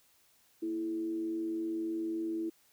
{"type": "tone with frequency modulation", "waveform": "sine", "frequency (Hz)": 329.6, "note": "E4", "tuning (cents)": 0, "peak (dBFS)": -32, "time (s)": [0.62, 2.5], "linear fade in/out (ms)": 10, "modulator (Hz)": 96.4, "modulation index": 0.33, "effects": ["white hiss -67 dBFS RMS until 2.72 s"]}